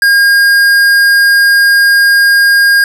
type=tone with hard clipping; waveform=sine; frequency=1620 Hz; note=G#6; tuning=43 cents flat; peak=-6 dBFS; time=0.02-2.84 s; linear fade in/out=2 ms; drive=14 dB; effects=none